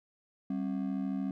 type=ring-modulated tone; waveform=triangle; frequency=231.6 Hz; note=A#3; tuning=11 cents flat; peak=-26 dBFS; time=0.5-1.31 s; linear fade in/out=2 ms; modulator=36.7 Hz; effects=none